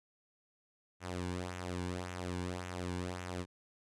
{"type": "tone with flanger", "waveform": "sawtooth", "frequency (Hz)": 90, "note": "F#2", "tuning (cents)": -47, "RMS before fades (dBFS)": -40, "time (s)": [1, 3.46], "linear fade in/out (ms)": 50, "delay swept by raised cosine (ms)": [0.21, 1.61], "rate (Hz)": 1.8, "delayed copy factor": -0.6, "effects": ["resampled to 24000 Hz"]}